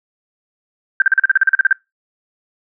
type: tone bursts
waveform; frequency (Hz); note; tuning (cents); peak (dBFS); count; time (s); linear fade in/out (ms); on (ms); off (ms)
sine; 1568; G6; 0; -7; 13; 1-1.728; 2; 20; 39
effects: noise-tail reverb RT60 0.2 s tail -23 dB re dry